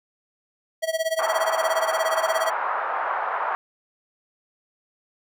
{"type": "tone with tremolo", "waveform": "square", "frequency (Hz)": 647, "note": "E5", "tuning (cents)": -32, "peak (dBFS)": -20, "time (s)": [0.82, 2.51], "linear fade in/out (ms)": 20, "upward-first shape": "sine", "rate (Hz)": 17, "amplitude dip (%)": 90}
{"type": "band-pass noise", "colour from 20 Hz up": "pink", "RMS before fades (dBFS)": -26, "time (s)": [1.19, 3.55], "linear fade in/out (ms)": 0, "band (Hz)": [750, 1400], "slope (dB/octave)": 24}
{"effects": []}